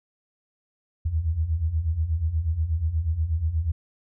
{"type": "beating tone pair", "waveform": "sine", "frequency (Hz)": [75, 83.3], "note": ["D2", "E2"], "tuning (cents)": [37, 19], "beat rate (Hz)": 8.3, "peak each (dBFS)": [-28, -23], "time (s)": [1.05, 3.72], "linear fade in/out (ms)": 10, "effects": []}